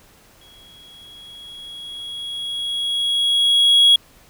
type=tone with exponential growth; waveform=triangle; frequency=3322 Hz; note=G#7; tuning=in tune; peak=-6 dBFS; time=0.41-3.96 s; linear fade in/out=5 ms; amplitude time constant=770 ms; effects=tanh soft clip ceiling -2 dBFS + pink hiss -51 dBFS RMS until 4.29 s